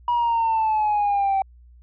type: exponential sweep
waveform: sine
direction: down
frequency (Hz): 967 to 770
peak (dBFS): -16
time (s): 0.08-1.42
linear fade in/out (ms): 2
effects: tanh soft clip ceiling -16 dBFS + added 60 Hz sine -46 dBFS peak until 1.82 s

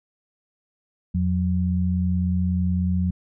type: tone pair together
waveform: sine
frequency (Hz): 85.38 / 181.8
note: F2 / F#3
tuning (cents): -39 / -30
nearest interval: octave + minor second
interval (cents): 1309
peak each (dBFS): -22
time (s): 1.14-3.11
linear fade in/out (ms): 10
effects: none

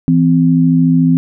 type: tone pair together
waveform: sine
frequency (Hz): 164.81 / 258.6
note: E3 / C4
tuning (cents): 0 / -20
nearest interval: minor sixth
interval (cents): 780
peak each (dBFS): -10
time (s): 0.08-1.17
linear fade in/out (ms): 0
effects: none

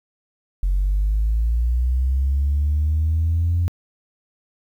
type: linear sweep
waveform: sine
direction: up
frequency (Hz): 45.02 to 87.6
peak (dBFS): -15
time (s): 0.63-3.68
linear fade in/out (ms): 0
effects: tanh soft clip ceiling -13 dBFS + 9-bit

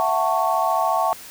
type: chord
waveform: sine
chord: F# minor seventh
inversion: third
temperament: just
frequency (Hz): 666 / 740 / 888 / 1110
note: E5 / F#5 / A5 / C#6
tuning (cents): +18 / 0 / +16 / +2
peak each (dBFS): -23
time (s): 0-1.13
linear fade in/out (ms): 0
effects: white hiss -40 dBFS RMS until 1.3 s

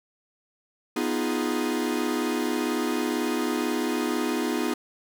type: chord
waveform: 45% pulse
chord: F half-diminished seventh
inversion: second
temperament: equal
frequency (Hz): 246.9 / 311.1 / 349.2 / 415.3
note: Cb4 / Eb4 / F4 / Ab4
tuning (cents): 0 / 0 / 0 / 0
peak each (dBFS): -29 / -29 / -31 / -32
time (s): 0.96-4.74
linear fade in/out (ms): 5
effects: none

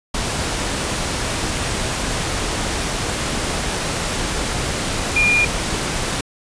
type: tone in noise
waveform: sine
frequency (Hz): 2417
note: D7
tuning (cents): +49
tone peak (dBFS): -13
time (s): 5.16-5.45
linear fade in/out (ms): 5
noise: pink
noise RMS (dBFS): -22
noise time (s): 0.14-6.21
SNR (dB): +6
effects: resampled to 22050 Hz

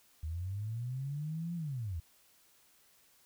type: linear two-way sweep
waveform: sine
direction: up then down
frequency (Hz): 75.5 to 174.61 to 75.5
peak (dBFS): -35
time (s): 0.23-2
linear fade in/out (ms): 5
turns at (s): 1.55
effects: white hiss -66 dBFS RMS until 3.25 s

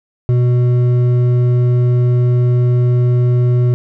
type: tone with hard clipping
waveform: sine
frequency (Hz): 123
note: B2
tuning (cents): -7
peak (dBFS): -11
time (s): 0.29-3.74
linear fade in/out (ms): 0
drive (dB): 7
effects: none

